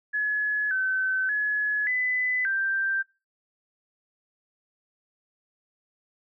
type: tone with pitch steps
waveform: sine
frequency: 1698 / 1529 / 1696 / 2004 / 1572 Hz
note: G#6 / G6 / G#6 / B6 / G6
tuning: +38 / -44 / +36 / +25 / +4 cents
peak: -23 dBFS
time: 0.13-3.03 s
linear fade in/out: 20 ms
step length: 580 ms
effects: noise-tail reverb RT60 0.3 s tail -23 dB re dry